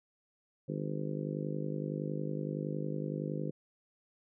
harmonic tone, 50.8 Hz, G#1, 38 cents flat, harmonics 3 / 4 / 5 / 6 / 7 / 8 / 9 / 10, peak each -37 / -41 / -45 / -42 / -45 / -44 / -48 / -44 dBFS, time 0.68-3.51 s, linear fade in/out 10 ms, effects none

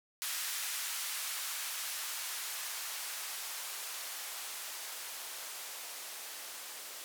violet noise with band-pass filter sweep, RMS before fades -41 dBFS, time 0.22-7.04 s, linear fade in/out 0 ms, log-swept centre 1300 to 450 Hz, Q 0.79, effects none

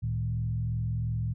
sine tone with frequency modulation, 113.9 Hz, A#2, 40 cents flat, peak -27 dBFS, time 0.02-1.34 s, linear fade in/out 20 ms, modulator 42.9 Hz, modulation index 0.83, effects none

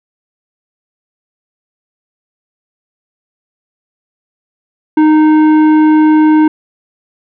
triangle tone with tanh clipping, 309 Hz, D#4, 12 cents flat, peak -6 dBFS, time 4.97-6.48 s, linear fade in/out 5 ms, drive 15 dB, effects none

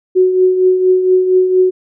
sine tone with tremolo, 370 Hz, F#4, in tune, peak -5 dBFS, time 0.15-1.71 s, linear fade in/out 20 ms, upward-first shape triangle, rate 4.3 Hz, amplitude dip 60%, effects none

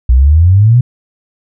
sine exponential sweep, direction up, 59 to 127.7 Hz, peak -3 dBFS, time 0.09-0.81 s, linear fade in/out 5 ms, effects none

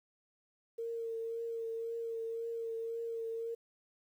sine tone with vibrato, 457.9 Hz, A#4, 31 cents flat, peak -36 dBFS, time 0.78-3.55 s, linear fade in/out 10 ms, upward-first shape triangle, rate 1.9 Hz, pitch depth 21 cents each way, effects 11-bit

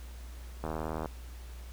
click train, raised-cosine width 1 ms, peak -21 dBFS, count 34, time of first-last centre 0.64-1.058 s, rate 78.9 Hz, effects added 60 Hz sine -42 dBFS peak until 1.72 s + pink hiss -55 dBFS RMS until 1.72 s

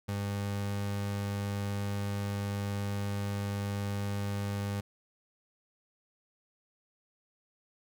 30% pulse tone, 100.9 Hz, G#2, 49 cents flat, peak -29 dBFS, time 0.08-4.81 s, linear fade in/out 10 ms, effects none

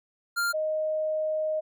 square / sine tone pair in turn, 1396.9 / 622.2 Hz, F6 / D#5, 0 / 0 cents, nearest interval octave + major second, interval 1400 cents, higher first, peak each -25 dBFS, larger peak neither, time 0.36-0.53 / 0.53-1.61 s, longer second, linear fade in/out 20 ms, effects none

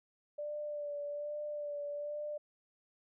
sine tone with vibrato, 587.3 Hz, D5, in tune, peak -37 dBFS, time 0.38-2.38 s, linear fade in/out 10 ms, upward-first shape sine, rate 1.2 Hz, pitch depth 25 cents each way, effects none

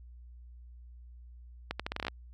accelerating click train, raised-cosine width 0.3 ms, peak -17 dBFS, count 10, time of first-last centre 1.71-2.082 s, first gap 86 ms, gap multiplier 0.8, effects added 60 Hz sine -48 dBFS peak until 2.33 s + AAC 64 kbps

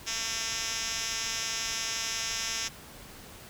5% pulse tone with band-pass filter, 225.7 Hz, A3, 44 cents sharp, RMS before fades -33 dBFS, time 0.06-2.69 s, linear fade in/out 20 ms, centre 5000 Hz, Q 4.6, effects pink hiss -48 dBFS RMS until 3.49 s

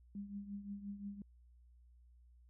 sine tone with tremolo, 201.5 Hz, G3, 48 cents sharp, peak -40 dBFS, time 0.15-1.22 s, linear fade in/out 2 ms, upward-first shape triangle, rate 5.7 Hz, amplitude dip 75%, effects added 60 Hz sine -61 dBFS peak until 2.49 s

